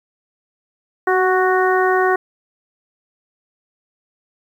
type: harmonic tone with a mistuned harmonic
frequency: 370 Hz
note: F#4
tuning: in tune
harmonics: 1 / 2 / 3 / 4 / 5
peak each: -16 / -19 / -21 / -22 / -23 dBFS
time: 1.07-2.16 s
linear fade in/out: 5 ms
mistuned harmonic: 1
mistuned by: +18 cents
effects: 8-bit